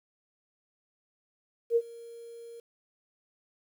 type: tone with ADSR envelope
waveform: sine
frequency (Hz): 466.2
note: A#4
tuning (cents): 0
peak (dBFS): -19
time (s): 1.7-2.6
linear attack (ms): 60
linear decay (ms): 54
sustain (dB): -24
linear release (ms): 4
effects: 10-bit